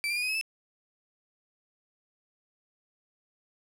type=tone with pitch steps; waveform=35% pulse; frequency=2331 / 2388 / 2447 / 2507 / 2569 / 2632 Hz; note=D7 / D7 / D#7 / D#7 / E7 / E7; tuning=-14 / +28 / -29 / +12 / -45 / -3 cents; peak=-26 dBFS; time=0.04-0.412 s; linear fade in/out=0 ms; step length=62 ms; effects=low-pass 12000 Hz 12 dB/octave + 9-bit